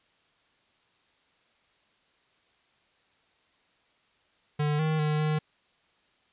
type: tone with pitch steps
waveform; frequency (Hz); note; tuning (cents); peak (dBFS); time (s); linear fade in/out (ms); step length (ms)
square; 148.9 / 156.4 / 152 / 153.6; D3 / D#3 / D#3 / D#3; +24 / +9 / -40 / -22; -25; 4.59-5.39; 10; 200
effects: white hiss -67 dBFS RMS until 6.32 s + resampled to 8000 Hz